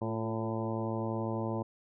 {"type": "harmonic tone with a mistuned harmonic", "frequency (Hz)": 111.8, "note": "A2", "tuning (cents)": 28, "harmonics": [1, 2, 3, 4, 5, 6, 7, 8, 9], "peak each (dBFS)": [-36, -37, -38, -42, -40, -45, -46, -43, -45], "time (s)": [0.01, 1.63], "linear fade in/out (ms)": 10, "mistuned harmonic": 3, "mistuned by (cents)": 28, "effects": []}